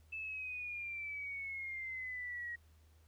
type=exponential sweep; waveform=sine; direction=down; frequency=2637 to 1892 Hz; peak=-40 dBFS; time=0.12-2.56 s; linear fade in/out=10 ms; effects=added 78 Hz sine -62 dBFS peak until 3.07 s + pink hiss -73 dBFS RMS until 3.07 s